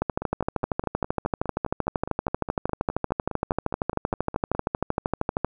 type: two click trains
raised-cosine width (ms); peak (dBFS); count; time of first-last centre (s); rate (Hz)
1; -9 / -17; 71 / 22; 0.02-5.446 / 0.22-4.55; 12.9 / 4.85
effects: none